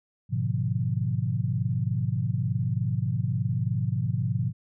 sine chord, G# diminished seventh, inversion none, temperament equal with one note detuned, 104.55 / 123.47 / 146.83 / 174.61 Hz, G#2 / B2 / D3 / F3, +12 / 0 / 0 / 0 cents, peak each -29 / -27 / -32 / -32 dBFS, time 0.29-4.53 s, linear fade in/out 50 ms, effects none

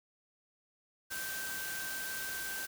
sine tone in noise, 1556 Hz, G6, 13 cents flat, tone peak -40 dBFS, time 1.1-2.67 s, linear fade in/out 20 ms, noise white, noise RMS -41 dBFS, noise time 1.1-2.67 s, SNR -2 dB, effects none

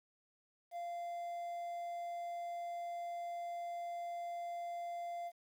triangle tone with quantisation, 692 Hz, F5, 16 cents flat, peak -38 dBFS, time 0.71-5.32 s, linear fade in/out 50 ms, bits 11, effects none

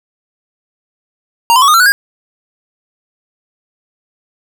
square tone with pitch steps, 932.3 / 1022.6 / 1121.6 / 1230.2 / 1349.3 / 1479.9 / 1623.2 Hz, A#5 / C6 / C#6 / D#6 / E6 / F#6 / G#6, 0 / -40 / +20 / -20 / +40 / 0 / -40 cents, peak -6 dBFS, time 1.5-1.92 s, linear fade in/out 0 ms, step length 60 ms, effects none

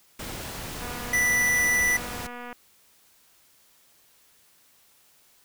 pink noise, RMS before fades -36 dBFS, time 0.19-2.27 s, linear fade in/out 5 ms
click train, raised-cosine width 0.5 ms, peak -25 dBFS, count 416, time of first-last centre 0.82-2.528 s, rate 243 Hz
square tone, 1975.5 Hz, B6, in tune, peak -21 dBFS, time 1.13-1.97 s, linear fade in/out 5 ms
effects white hiss -60 dBFS RMS until 5.44 s

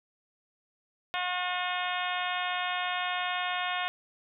harmonic tone, 360.6 Hz, F#4, 45 cents flat, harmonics 2 / 3 / 4 / 5 / 6 / 7 / 8 / 9 / 10, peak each -34 / -36 / -37 / -38 / -39 / -39 / -40 / -41 / -41 dBFS, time 1.14-3.88 s, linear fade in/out 0 ms, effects none

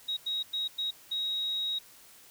sine tone bursts at uneven times, 3796 Hz, A#7, 31 cents sharp, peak -29 dBFS, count 5, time 0.08-0.17 / 0.26-0.43 / 0.53-0.68 / 0.78-0.91 / 1.11-1.79 s, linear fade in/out 10 ms, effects white hiss -55 dBFS RMS until 2.3 s

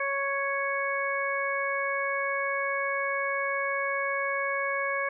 harmonic tone, 554.4 Hz, C#5, in tune, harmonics 1 / 2 / 3 / 4, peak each -32 / -32 / -32 / -32 dBFS, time 0-5.09 s, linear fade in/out 5 ms, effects none

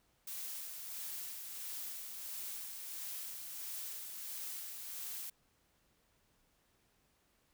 blue noise with tremolo, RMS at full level -43 dBFS, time 0.27-5.3 s, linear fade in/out 5 ms, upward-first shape sine, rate 1.5 Hz, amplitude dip 35%, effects pink hiss -74 dBFS RMS until 7.53 s

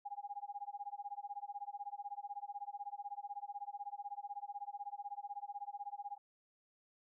sine tone with tremolo, 814 Hz, G#5, 35 cents flat, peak -39 dBFS, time 0.05-6.18 s, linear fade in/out 10 ms, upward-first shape sine, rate 16 Hz, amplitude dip 100%, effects none

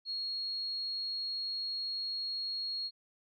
sine tone, 4298 Hz, C8, 46 cents sharp, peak -34 dBFS, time 0.05-2.91 s, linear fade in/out 50 ms, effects none

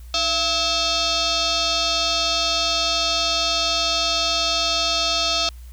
sine tone with frequency modulation, 307.1 Hz, D#4, 23 cents flat, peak -18 dBFS, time 0.14-5.49 s, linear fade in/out 2 ms, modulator 983 Hz, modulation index 5.3, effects added 60 Hz sine -36 dBFS peak until 5.72 s + white hiss -54 dBFS RMS until 5.72 s

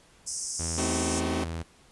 pink band-pass noise, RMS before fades -34 dBFS, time 0.26-1.21 s, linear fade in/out 20 ms, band 5200 to 9800 Hz, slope 96 dB/octave
sawtooth tone, 82.41 Hz, E2, in tune, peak -28 dBFS, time 0.59-1.63 s, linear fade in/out 10 ms
sawtooth chord, A diminished seventh, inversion none, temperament just, 220 / 264 / 316.8 / 380.2 Hz, A3 / C4 / Eb4 / Gb4, 0 / +16 / +31 / +47 cents, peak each -30 / -28 / -30 / -30 dBFS, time 0.78-1.44 s, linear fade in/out 2 ms
effects pink hiss -58 dBFS RMS until 1.91 s + resampled to 24000 Hz

